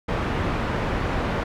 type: low-pass noise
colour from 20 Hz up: pink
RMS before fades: -25 dBFS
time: 0.08-1.44 s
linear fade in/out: 10 ms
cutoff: 1900 Hz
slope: 12 dB/octave
effects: none